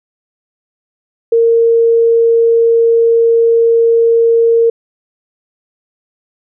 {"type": "tone", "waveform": "sine", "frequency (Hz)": 461, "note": "A#4", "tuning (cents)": -19, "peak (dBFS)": -6, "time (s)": [1.32, 4.7], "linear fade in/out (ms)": 5, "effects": []}